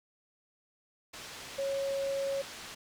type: low-pass noise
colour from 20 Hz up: white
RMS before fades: -46 dBFS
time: 1.13-2.75 s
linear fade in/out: 10 ms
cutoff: 5300 Hz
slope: 12 dB/octave
type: tone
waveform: sine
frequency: 550 Hz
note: C#5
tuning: 14 cents flat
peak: -30 dBFS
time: 1.58-2.42 s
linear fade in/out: 10 ms
effects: none